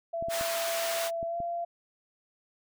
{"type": "tone with pitch glide", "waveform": "sine", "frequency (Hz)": [670, 686.8], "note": ["E5", "F5"], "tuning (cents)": [28, -29], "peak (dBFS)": -30, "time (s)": [0.13, 1.65], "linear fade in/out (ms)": 10, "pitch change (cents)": 43, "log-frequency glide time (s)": [1.27, 1.38]}
{"type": "clicks", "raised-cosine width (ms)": 3, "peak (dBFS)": -29, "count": 5, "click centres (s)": [0.225, 0.285, 0.411, 1.229, 1.403]}
{"type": "high-pass noise", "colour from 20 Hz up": "pink", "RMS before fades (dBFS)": -34, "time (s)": [0.29, 1.11], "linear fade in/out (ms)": 50, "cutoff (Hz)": 950, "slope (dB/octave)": 12}
{"effects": []}